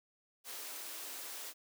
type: high-pass noise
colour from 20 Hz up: white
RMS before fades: -45 dBFS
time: 0.44-1.54 s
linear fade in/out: 50 ms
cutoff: 260 Hz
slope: 96 dB/octave
effects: none